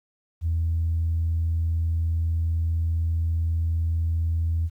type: tone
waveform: sine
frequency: 82.41 Hz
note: E2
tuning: in tune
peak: -20 dBFS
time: 0.41-4.7 s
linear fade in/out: 50 ms
effects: tanh soft clip ceiling -17 dBFS + 10-bit